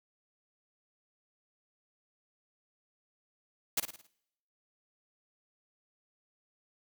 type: noise with echo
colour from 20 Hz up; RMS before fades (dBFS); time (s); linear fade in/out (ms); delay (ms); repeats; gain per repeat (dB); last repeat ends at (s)
white; -29; 3.77-3.8; 5; 54; 5; -7; 4.07
effects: noise-tail reverb RT60 0.8 s tail -24 dB re dry